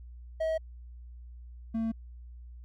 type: tone pair in turn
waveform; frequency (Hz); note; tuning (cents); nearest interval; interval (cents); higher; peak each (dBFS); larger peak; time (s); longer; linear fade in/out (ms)
triangle; 640 / 225.2; D#5 / A3; +49 / +40; octave + tritone; 1809; first; -25 / -26; first; 0.4-0.58 / 1.74-1.92; neither; 10
effects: added 60 Hz sine -44 dBFS peak until 2.64 s